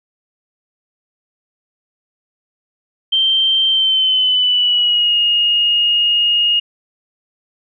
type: tone with pitch glide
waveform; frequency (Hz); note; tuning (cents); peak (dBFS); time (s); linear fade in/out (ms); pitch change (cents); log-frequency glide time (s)
sine; 3136 to 2859; G7 to F7; 0 to +40; -11; 3.12-6.6; 10; -160; 3.68-5.17
effects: none

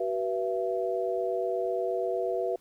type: tone cluster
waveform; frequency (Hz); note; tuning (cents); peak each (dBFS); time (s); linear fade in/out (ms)
sine; 378.7 / 487 / 671; F#4 / B4 / E5; +40 / -24 / +31; -31; 0-2.56; 5
effects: pink hiss -64 dBFS RMS until 2.6 s

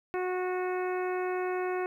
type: harmonic tone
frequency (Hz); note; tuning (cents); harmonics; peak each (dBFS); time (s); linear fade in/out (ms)
366; F#4; -19; 1 / 2 / 3 / 4 / 5 / 6 / 7; -30 / -36 / -40 / -42 / -44 / -46 / -47; 0.14-1.86; 0
effects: 11-bit

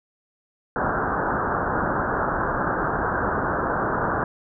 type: low-pass noise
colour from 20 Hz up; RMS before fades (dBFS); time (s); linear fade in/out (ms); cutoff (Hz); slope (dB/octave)
white; -24; 0.76-4.24; 2; 1600; 96
effects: none

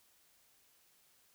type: silence
effects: white hiss -69 dBFS RMS until 1.34 s

